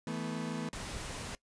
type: chord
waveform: 35% pulse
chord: E suspended fourth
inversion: none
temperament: equal with one note detuned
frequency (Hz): 162.64 / 220 / 246.9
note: E3 / A3 / B3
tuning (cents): -23 / 0 / 0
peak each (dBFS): -38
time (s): 0.07-0.69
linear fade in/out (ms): 2
type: noise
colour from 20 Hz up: pink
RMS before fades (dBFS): -41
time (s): 0.73-1.35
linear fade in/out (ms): 0
effects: noise-tail reverb RT60 0.1 s tail -21 dB re dry + resampled to 22050 Hz